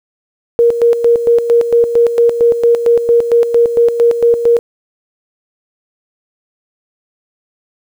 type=tone with tremolo; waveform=sine; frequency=470 Hz; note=A#4; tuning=14 cents sharp; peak=-5 dBFS; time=0.59-4.59 s; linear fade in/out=0 ms; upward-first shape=square; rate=4.4 Hz; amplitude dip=65%; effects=7-bit